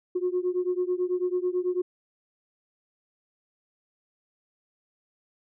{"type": "beating tone pair", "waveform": "sine", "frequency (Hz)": [357.7, 366.8], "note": ["F4", "F#4"], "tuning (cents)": [41, -15], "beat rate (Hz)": 9.1, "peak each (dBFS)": [-26, -27], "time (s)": [0.15, 1.82], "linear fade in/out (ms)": 10, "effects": ["tanh soft clip ceiling -18 dBFS"]}